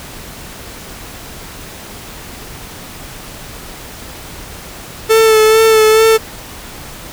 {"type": "tone with vibrato", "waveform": "45% pulse", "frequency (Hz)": 440, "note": "A4", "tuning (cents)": 0, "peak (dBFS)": -6, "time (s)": [5.09, 6.18], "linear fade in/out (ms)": 20, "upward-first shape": "sine", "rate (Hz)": 2.3, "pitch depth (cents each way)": 26, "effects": ["pink hiss -31 dBFS RMS until 7.12 s"]}